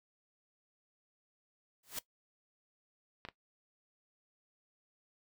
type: noise with exponential growth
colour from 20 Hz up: white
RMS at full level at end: -35 dBFS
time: 1.83-1.99 s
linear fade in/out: 5 ms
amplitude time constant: 34 ms
type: clicks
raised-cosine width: 0.3 ms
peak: -27 dBFS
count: 2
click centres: 3.251 / 3.287 s
effects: noise-tail reverb RT60 0.1 s tail -18 dB re dry